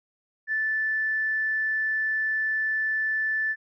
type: tone with tanh clipping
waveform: triangle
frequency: 1755 Hz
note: A6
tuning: 5 cents flat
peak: -23 dBFS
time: 0.47-3.56 s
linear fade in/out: 50 ms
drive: 3 dB
effects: resampled to 16000 Hz